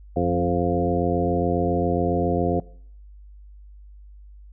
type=harmonic tone with a mistuned harmonic; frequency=87.31 Hz; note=F2; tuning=in tune; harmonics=1 / 2 / 3 / 4 / 5 / 6 / 8; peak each=-27 / -27 / -27 / -27 / -27 / -27 / -27 dBFS; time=0.16-2.6 s; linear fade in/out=5 ms; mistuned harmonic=2; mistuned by=-22 cents; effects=noise-tail reverb RT60 0.6 s tail -22 dB re dry + added 50 Hz sine -42 dBFS peak until 4.52 s